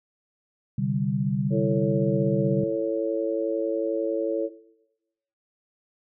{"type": "chord", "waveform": "sine", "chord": "C suspended second", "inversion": "none", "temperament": "equal", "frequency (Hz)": [130.81, 146.83, 196], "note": ["C3", "D3", "G3"], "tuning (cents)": [0, 0, 0], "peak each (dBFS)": -27, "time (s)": [0.78, 2.64], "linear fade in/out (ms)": 5}
{"type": "harmonic tone", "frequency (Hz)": 111.1, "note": "A2", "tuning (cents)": 17, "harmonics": [3, 4, 5], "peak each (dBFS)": [-27, -27, -27], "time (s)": [1.5, 4.5], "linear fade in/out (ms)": 50}
{"effects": ["noise-tail reverb RT60 0.9 s tail -17 dB re dry"]}